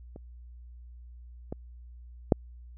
clicks, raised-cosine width 2 ms, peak -30 / -21 / -6 dBFS, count 3, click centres 0.161 / 1.525 / 2.322 s, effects added 60 Hz sine -45 dBFS peak until 2.77 s

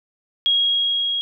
sine tone with level ramp, 3289 Hz, G#7, 18 cents flat, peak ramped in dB -14 to -20 dBFS, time 0.46-1.21 s, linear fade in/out 0 ms, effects none

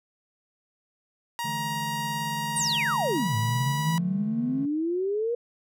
sawtooth tone with pitch glide, 944 to 975 Hz, A#5 to B5, +22 to -23 cents, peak -25 dBFS, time 1.39-3.98 s, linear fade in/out 0 ms, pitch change +55 cents, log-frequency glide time 3.12-3.28 s
triangle chord, D suspended second, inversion none, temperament equal with one note detuned, 146.83 / 164.81 / 217.5 Hz, D3 / E3 / A3, 0 / 0 / -20 cents, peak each -34 / -37 / -36 dBFS, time 1.44-4.66 s, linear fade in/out 10 ms
sine exponential two-way sweep, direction down then up, 9580 to 106.2 to 483.8 Hz, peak -24 dBFS, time 2.56-5.35 s, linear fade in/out 5 ms, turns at 3.36 s
effects none

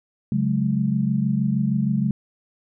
sine chord, C# suspended fourth, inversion none, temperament equal with one note detuned, 138.59 / 185 / 211.4 Hz, C#3 / F#3 / G#3, 0 / 0 / +31 cents, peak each -23 / -24 / -22 dBFS, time 0.32-2.11 s, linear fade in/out 2 ms, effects none

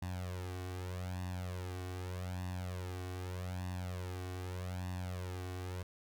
sawtooth tone with flanger, 91 Hz, F#2, 28 cents flat, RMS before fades -41 dBFS, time 0.02-5.83 s, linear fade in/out 5 ms, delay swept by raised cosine 1.1 to 2.7 ms, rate 0.82 Hz, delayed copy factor +0.8, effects none

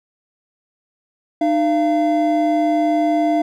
triangle tone pair together, 305.2 / 684.5 Hz, D#4 / F5, -33 / -35 cents, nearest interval octave + major second, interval 1398 cents, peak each -15 dBFS, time 1.41-3.42 s, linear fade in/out 5 ms, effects none

